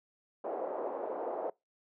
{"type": "band-pass noise", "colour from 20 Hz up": "white", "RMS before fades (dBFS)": -37, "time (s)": [0.44, 1.5], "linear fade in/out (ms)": 5, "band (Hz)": [390, 710], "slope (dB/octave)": 24, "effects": ["noise-tail reverb RT60 0.2 s tail -24 dB re dry"]}